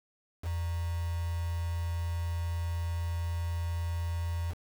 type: tone with quantisation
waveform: sine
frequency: 84.8 Hz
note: E2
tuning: 50 cents sharp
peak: -30 dBFS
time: 0.42-4.55 s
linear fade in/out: 50 ms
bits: 7
effects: none